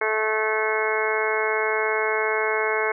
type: harmonic tone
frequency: 217.3 Hz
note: A3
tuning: 21 cents flat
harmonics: 2 / 3 / 4 / 5 / 6 / 7 / 8 / 9 / 10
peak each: -25 / -31 / -30 / -30 / -34 / -29 / -32 / -37 / -27 dBFS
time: 0.01-2.92 s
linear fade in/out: 5 ms
effects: none